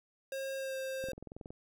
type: tone with pitch glide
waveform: square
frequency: 538 to 529.4 Hz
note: C5 to C5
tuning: +48 to +20 cents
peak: -37 dBFS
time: 0.32-1.12 s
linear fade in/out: 2 ms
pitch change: -28 cents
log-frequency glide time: 0.56-0.77 s
type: click train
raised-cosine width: 2 ms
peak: -32 dBFS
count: 11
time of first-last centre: 1.04-1.505 s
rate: 21.5 Hz
effects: none